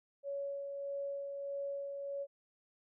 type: tone with tremolo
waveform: sine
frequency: 560 Hz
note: C#5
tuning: 18 cents sharp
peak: -36 dBFS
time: 0.23-2.27 s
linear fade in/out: 50 ms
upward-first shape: sine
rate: 1.6 Hz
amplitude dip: 35%
effects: none